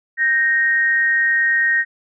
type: tone pair together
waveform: sine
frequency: 1568 / 1864.7 Hz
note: G6 / A#6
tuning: 0 / 0 cents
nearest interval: minor third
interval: 300 cents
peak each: -22 / -14 dBFS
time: 0.17-1.85 s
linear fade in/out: 50 ms
effects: none